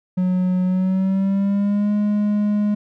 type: tone with pitch glide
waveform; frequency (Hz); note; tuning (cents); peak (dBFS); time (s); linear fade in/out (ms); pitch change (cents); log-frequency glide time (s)
triangle; 183 to 207.8; F#3 to G#3; -19 to +1; -14; 0.17-2.75; 10; +220; 0.64-1.92
effects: none